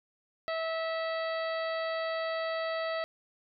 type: harmonic tone with a mistuned harmonic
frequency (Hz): 650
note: E5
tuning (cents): -24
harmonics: 1 / 2 / 3 / 4 / 5 / 6 / 7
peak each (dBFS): -32 / -38 / -39 / -47 / -48 / -47 / -47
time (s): 0.48-3.04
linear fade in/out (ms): 0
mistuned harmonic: 4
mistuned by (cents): +17
effects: none